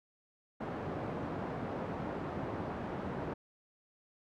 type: band-pass noise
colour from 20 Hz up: pink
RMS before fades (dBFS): -39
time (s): 0.6-3.34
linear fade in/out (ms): 10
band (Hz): 120 to 1000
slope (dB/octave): 12
effects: none